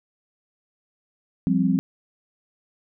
sine chord, F suspended second, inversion none, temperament equal, 174.61 / 196 / 261.6 Hz, F3 / G3 / C4, 0 / 0 / 0 cents, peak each -22 dBFS, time 1.47-1.79 s, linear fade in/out 0 ms, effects none

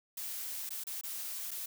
blue noise with dropouts, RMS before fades -40 dBFS, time 0.17-1.66 s, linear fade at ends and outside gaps 5 ms, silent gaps 0.693-0.705 / 0.839-0.868 / 1.012-1.035 / 1.509-1.513 s, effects none

